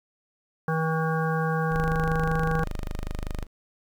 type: harmonic tone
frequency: 160.4 Hz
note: E3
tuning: 47 cents flat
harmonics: 1 / 3 / 5 / 7 / 9 / 10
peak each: -25 / -30 / -32 / -33 / -35 / -35 dBFS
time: 0.68-2.64 s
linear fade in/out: 2 ms
type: tone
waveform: sawtooth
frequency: 25.19 Hz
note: G0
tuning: 48 cents sharp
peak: -25 dBFS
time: 1.7-3.47 s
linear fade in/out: 50 ms
effects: 9-bit